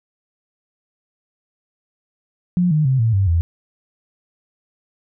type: tone with pitch steps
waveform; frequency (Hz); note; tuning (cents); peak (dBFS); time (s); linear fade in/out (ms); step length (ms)
sine; 178 / 153.18 / 131.82 / 113.44 / 97.62 / 84; F3 / D#3 / C3 / A#2 / G2 / E2; +33 / -27 / +13 / -47 / -7 / +33; -13; 2.57-3.41; 0; 140
effects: none